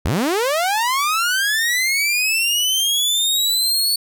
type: linear sweep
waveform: sawtooth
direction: up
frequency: 55 to 4463 Hz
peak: -13 dBFS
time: 0.05-3.96 s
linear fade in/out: 5 ms
effects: none